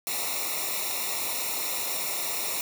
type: noise with comb filter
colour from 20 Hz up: white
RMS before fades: -30 dBFS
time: 0.07-2.61 s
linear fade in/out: 0 ms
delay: 0.63 ms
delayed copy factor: -0.9
effects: none